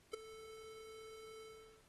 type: tone with ADSR envelope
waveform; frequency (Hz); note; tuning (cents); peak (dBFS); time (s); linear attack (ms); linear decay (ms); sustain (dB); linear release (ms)
square; 440; A4; 0; -36; 0.13-1.84; 10; 9; -17; 410
effects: pink hiss -70 dBFS RMS until 1.88 s + AAC 32 kbps